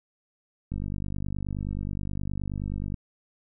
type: click train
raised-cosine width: 5 ms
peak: -20 dBFS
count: 111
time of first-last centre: 0.72-2.942 s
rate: 49.5 Hz
effects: none